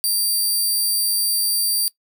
10% pulse tone, 4699 Hz, D8, in tune, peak -11 dBFS, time 0.04-1.88 s, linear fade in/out 0 ms, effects noise-tail reverb RT60 0.1 s tail -19 dB re dry

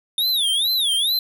square tone with vibrato, 3583 Hz, A7, 31 cents sharp, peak -18 dBFS, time 0.18-1.19 s, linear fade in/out 2 ms, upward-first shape sine, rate 2.3 Hz, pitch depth 230 cents each way, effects none

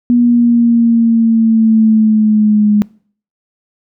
sine linear sweep, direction down, 241.8 to 207.7 Hz, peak -6 dBFS, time 0.1-2.82 s, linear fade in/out 0 ms, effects noise-tail reverb RT60 0.5 s tail -24 dB re dry

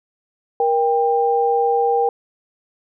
sine tone pair together, 471.8 / 793.5 Hz, A#4 / G5, +21 / +21 cents, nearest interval major sixth, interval 900 cents, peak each -17 dBFS, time 0.6-2.09 s, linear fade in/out 2 ms, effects none

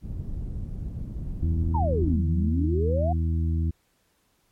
pink low-pass noise, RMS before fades -32 dBFS, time 0.01-2.18 s, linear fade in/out 50 ms, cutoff 150 Hz, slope 12 dB/octave
harmonic tone, 81.8 Hz, E2, 13 cents flat, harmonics 1 / 2 / 3 / 4, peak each -22 / -31 / -36 / -38 dBFS, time 1.42-3.71 s, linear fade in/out 10 ms
sine exponential two-way sweep, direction down then up, 981 to 150.1 to 736 Hz, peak -25 dBFS, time 1.74-3.13 s, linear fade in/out 10 ms, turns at 2.27 s
effects pink hiss -68 dBFS RMS until 4.51 s + MP3 64 kbps

